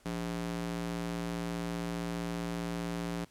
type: tone with high-pass filter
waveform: square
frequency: 57.6 Hz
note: A#1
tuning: 20 cents flat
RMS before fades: -36 dBFS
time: 0.05-3.25 s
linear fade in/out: 10 ms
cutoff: 170 Hz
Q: 1.2
effects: pink hiss -63 dBFS RMS until 3.3 s + low-pass 12000 Hz 12 dB/octave